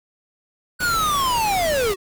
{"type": "linear sweep", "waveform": "square", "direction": "down", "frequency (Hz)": [1498, 364.7], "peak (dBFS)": -19, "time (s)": [0.79, 1.96], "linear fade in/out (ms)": 50}
{"type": "noise", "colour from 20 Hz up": "pink", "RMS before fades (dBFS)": -30, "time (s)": [0.8, 1.94], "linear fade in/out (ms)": 5}
{"effects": []}